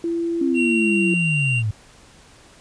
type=tone; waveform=sine; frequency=337 Hz; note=E4; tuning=38 cents sharp; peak=-20 dBFS; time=0.04-1.14 s; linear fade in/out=2 ms
type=linear sweep; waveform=sine; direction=down; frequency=276.7 to 101.9 Hz; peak=-19 dBFS; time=0.41-1.71 s; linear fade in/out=5 ms
type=tone with pitch glide; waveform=triangle; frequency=2743 to 2765 Hz; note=F7 to F7; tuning=-32 to -18 cents; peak=-19 dBFS; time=0.54-1.63 s; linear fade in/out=50 ms; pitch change=+14 cents; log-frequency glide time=0.65-1.24 s
effects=pink hiss -49 dBFS RMS until 2.6 s + resampled to 22050 Hz